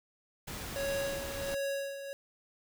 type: noise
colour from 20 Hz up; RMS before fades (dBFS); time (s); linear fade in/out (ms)
pink; -41; 0.47-1.55; 10
type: tone with tremolo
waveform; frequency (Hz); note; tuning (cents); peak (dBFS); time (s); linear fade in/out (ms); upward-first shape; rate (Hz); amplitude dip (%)
square; 554.4; C#5; 0; -32; 0.76-2.13; 0; sine; 1.4; 65
effects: none